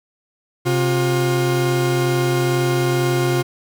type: tone pair together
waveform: 40% pulse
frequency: 132.4 / 355 Hz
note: C3 / F4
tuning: +21 / +28 cents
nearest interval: octave + perfect fourth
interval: 1707 cents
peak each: -18 dBFS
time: 0.65-3.43 s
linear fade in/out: 20 ms
effects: none